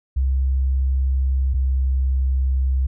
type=tone pair in turn; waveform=sine; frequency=66.1 / 65.68 Hz; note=C2 / C2; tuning=+18 / +7 cents; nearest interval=unison; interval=11 cents; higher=first; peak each=-16 dBFS; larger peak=neither; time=0.16-1.54 / 1.54-2.87 s; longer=first; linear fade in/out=10 ms; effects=none